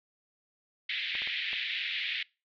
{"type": "band-pass noise", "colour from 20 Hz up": "pink", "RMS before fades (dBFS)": -34, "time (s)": [0.89, 2.23], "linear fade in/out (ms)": 5, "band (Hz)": [1900, 3800], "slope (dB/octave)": 48}
{"type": "clicks", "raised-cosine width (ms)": 0.5, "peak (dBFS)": -30, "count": 4, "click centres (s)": [1.152, 1.22, 1.274, 1.531]}
{"effects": ["noise-tail reverb RT60 0.3 s tail -25 dB re dry"]}